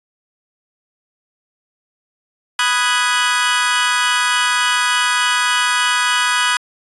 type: chord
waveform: 25% pulse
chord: G# minor seventh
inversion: first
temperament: equal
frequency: 987.8 / 1244.5 / 1480 / 1661.2 Hz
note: B5 / D#6 / F#6 / G#6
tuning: 0 / 0 / 0 / 0 cents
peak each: -16 dBFS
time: 2.59-6.57 s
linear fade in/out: 2 ms
effects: resampled to 24000 Hz

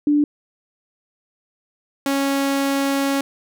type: tone pair in turn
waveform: sine / sawtooth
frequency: 293.7 / 276.1 Hz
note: D4 / C#4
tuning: 0 / -7 cents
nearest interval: minor second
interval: 107 cents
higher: first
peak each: -13 / -14 dBFS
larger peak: first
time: 0.07-0.24 / 2.06-3.21 s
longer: second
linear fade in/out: 2 ms
effects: none

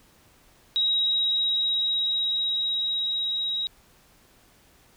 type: tone with level ramp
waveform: sine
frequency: 3821 Hz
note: A#7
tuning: 42 cents sharp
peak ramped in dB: -20 to -25 dBFS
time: 0.76-3.67 s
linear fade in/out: 0 ms
effects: pink hiss -58 dBFS RMS until 4.96 s

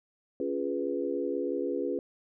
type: chord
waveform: sine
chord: C# dominant seventh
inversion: none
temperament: equal with one note detuned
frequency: 278.8 / 349.2 / 415.3 / 493.9 Hz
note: C#4 / E#4 / G#4 / B4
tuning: +10 / 0 / 0 / 0 cents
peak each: -34 / -34 / -34 / -34 dBFS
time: 0.4-1.99 s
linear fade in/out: 2 ms
effects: none

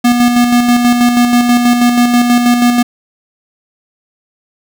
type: tone with tremolo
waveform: square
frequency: 241.9 Hz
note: B3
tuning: 36 cents flat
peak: -6 dBFS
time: 0.04-2.83 s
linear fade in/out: 10 ms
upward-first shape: square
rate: 6.2 Hz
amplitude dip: 40%
effects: none

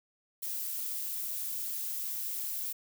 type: noise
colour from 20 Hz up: violet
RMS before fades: -36 dBFS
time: 0.42-2.73 s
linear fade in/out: 10 ms
effects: none

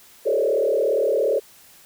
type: tone with frequency modulation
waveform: sine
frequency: 493.9 Hz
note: B4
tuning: in tune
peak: -17 dBFS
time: 0.25-1.4 s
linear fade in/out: 20 ms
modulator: 37.3 Hz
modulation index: 2.5
effects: white hiss -50 dBFS RMS until 1.85 s

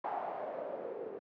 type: noise with low-pass filter sweep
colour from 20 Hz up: blue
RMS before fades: -40 dBFS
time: 0.04-1.19 s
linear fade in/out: 2 ms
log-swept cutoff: 840 to 410 Hz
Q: 4.8
effects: high-pass 200 Hz 12 dB/octave + low-pass 2000 Hz 12 dB/octave

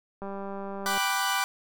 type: click train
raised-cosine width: 1 ms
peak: -24 dBFS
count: 150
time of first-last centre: 0.22-0.976 s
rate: 197 Hz
type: chord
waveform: sawtooth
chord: G major seventh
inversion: none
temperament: equal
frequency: 784 / 987.8 / 1174.7 / 1480 Hz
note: G5 / B5 / D6 / F#6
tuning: 0 / 0 / 0 / 0 cents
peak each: -27 dBFS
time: 0.86-1.44 s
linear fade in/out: 0 ms
effects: none

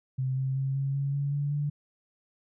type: tone with pitch steps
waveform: sine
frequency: 130.81 / 132.87 / 134.95 / 137.08 / 139.23 / 141.42 / 143.64 / 145.9 Hz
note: C3 / C3 / C#3 / C#3 / C#3 / C#3 / D3 / D3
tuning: 0 / +27 / -46 / -19 / +8 / +35 / -38 / -11 cents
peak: -26 dBFS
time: 0.18-1.7 s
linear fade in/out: 10 ms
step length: 190 ms
effects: none

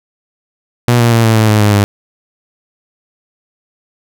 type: tone with pitch steps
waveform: sawtooth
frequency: 120.7 / 117.81 / 114.98 / 112.23 / 109.54 / 106.91 / 104.35 / 101.85 Hz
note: B2 / A#2 / A#2 / A2 / A2 / A2 / G#2 / G#2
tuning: -39 / +19 / -23 / +35 / -7 / -49 / +9 / -33 cents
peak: -3 dBFS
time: 0.88-1.84 s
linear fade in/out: 0 ms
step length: 120 ms
effects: none

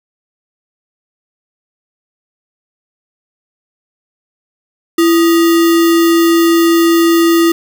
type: tone with sample-and-hold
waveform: sine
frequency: 334.8 Hz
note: E4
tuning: 27 cents sharp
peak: -6 dBFS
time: 4.98-7.52 s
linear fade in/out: 5 ms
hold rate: 1575 Hz
effects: none

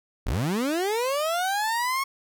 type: linear sweep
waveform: 30% pulse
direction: up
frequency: 33.31 to 1101 Hz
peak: -21 dBFS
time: 0.26-2.04 s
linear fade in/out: 10 ms
effects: none

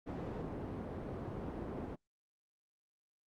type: low-pass noise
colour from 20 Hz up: white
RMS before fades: -42 dBFS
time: 0.06-1.96 s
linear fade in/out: 20 ms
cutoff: 420 Hz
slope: 12 dB/octave
effects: noise-tail reverb RT60 0.1 s tail -25 dB re dry + Opus 48 kbps

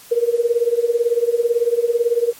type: tone with tremolo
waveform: sine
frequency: 472.3 Hz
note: A#4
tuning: 23 cents sharp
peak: -10 dBFS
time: 0.11-2.33 s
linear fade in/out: 10 ms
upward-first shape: triangle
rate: 18 Hz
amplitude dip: 95%
effects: white hiss -43 dBFS RMS until 2.39 s + MP3 64 kbps

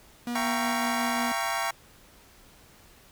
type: tone with tremolo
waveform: 45% pulse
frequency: 240.4 Hz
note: B3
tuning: 46 cents flat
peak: -29 dBFS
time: 0.27-1.32 s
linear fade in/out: 2 ms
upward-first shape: sine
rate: 5.5 Hz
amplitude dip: 25%
type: chord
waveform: 25% pulse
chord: E diminished seventh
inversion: none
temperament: equal with one note detuned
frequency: 676.6 / 784 / 932.3 / 1108.7 Hz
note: E5 / G5 / Bb5 / Db6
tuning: +45 / 0 / 0 / 0 cents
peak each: -29 dBFS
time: 0.35-1.71 s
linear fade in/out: 5 ms
effects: pink hiss -55 dBFS RMS until 3.11 s

